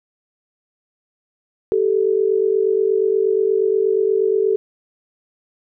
sine tone pair together, 388.8 / 437.2 Hz, G4 / A4, -14 / -11 cents, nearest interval major second, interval 203 cents, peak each -17 dBFS, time 1.72-4.56 s, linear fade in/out 0 ms, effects none

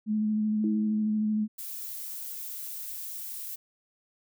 sine tone with vibrato, 214.1 Hz, A3, 47 cents flat, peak -24 dBFS, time 0.06-1.48 s, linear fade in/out 50 ms, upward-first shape square, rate 13 Hz, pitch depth 14 cents each way
sine tone with exponential decay, 321.6 Hz, E4, 43 cents flat, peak -28 dBFS, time 0.64-1.47 s, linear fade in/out 2 ms, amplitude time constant 180 ms
violet noise, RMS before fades -38 dBFS, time 1.58-3.56 s, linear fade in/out 10 ms
effects none

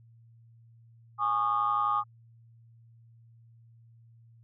sine chord, Ab suspended fourth, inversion none, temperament equal with one note detuned, 830.6 / 1108.7 / 1220.3 Hz, Ab5 / Db6 / Eb6, 0 / 0 / -34 cents, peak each -31 / -30 / -26 dBFS, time 1.18-2.04 s, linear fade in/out 50 ms, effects tanh soft clip ceiling -17 dBFS + added 115 Hz sine -54 dBFS peak until 4.43 s

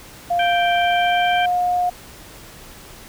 sine tone with pitch glide, 698.5 to 716.1 Hz, F5 to F5, 0 to +43 cents, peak -16 dBFS, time 0.3-1.9 s, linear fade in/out 10 ms, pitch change +43 cents, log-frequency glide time 0.73-1.5 s
harmonic tone, 784 Hz, G5, in tune, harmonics 2 / 3 / 4, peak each -23 / -25 / -26 dBFS, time 0.39-1.46 s, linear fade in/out 5 ms
effects pink hiss -41 dBFS RMS until 3.08 s

